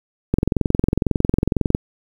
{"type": "click train", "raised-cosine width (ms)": 3, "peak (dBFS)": -3, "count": 32, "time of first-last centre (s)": [0.34, 1.749], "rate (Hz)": 22, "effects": ["7-bit"]}